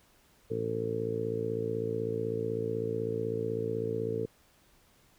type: harmonic tone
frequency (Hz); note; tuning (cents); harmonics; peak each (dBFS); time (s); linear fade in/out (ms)
56; A1; +31; 2 / 3 / 4 / 5 / 6 / 7 / 8 / 9; -38 / -42 / -42 / -42 / -43 / -41 / -32 / -44; 0.5-4.26; 10
effects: pink hiss -64 dBFS RMS until 5.18 s